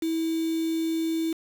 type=tone with quantisation; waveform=sine; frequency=325 Hz; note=E4; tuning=24 cents flat; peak=-24 dBFS; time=0.02-1.33 s; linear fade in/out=5 ms; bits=6; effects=none